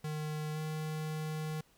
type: tone with pitch glide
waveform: square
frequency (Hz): 153.1 to 155.42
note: D#3 to D#3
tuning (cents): -28 to -2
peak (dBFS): -36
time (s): 0.04-1.61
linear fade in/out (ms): 5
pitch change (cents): +26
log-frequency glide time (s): 0.53-0.58
effects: pink hiss -67 dBFS RMS until 1.77 s